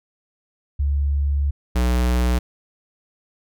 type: tone pair in turn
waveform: sine / square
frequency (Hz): 71 / 61.26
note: C#2 / B1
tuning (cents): +42 / -13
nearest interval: minor third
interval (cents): 255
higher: first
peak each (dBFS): -17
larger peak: neither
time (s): 0.79-1.51 / 1.75-2.39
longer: first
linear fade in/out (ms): 10
effects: none